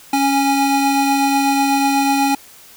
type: tone pair together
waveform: square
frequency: 277.2 / 823.5 Hz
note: C#4 / G#5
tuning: 0 / -15 cents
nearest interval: octave + perfect fifth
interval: 1885 cents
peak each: -17 dBFS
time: 0.13-2.35 s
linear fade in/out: 5 ms
effects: white hiss -43 dBFS RMS until 2.76 s